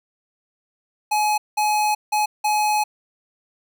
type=tone bursts at uneven times; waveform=square; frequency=845 Hz; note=G#5; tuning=30 cents sharp; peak=-18 dBFS; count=4; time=1.11-1.38 / 1.57-1.95 / 2.12-2.26 / 2.44-2.84 s; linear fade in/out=10 ms; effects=none